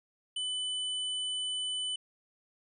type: tone with hard clipping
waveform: sine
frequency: 3000 Hz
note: F#7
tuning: 23 cents sharp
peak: -33 dBFS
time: 0.36-1.96 s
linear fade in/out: 5 ms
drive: 15 dB
effects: resampled to 24000 Hz